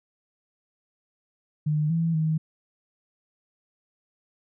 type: tone with pitch steps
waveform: sine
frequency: 151.6 / 165.2 / 157.6 Hz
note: D#3 / E3 / D#3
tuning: -45 / +4 / +23 cents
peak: -21 dBFS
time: 1.66-2.38 s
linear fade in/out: 10 ms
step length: 240 ms
effects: none